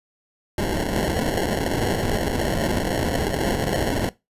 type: noise with sample-and-hold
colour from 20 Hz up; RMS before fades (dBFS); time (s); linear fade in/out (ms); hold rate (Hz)
white; -23; 0.58-4.09; 2; 1225
effects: noise-tail reverb RT60 0.2 s tail -19 dB re dry + resampled to 32000 Hz